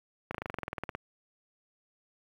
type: slowing click train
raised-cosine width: 0.5 ms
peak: -19 dBFS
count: 15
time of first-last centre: 0.31-0.95 s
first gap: 35 ms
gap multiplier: 1.04
effects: high-pass 60 Hz 12 dB/octave + 9-bit